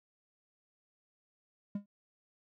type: tone with exponential decay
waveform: triangle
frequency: 202.7 Hz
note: G#3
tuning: 42 cents flat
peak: -28 dBFS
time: 1.75-1.86 s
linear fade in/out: 5 ms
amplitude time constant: 23 ms
effects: none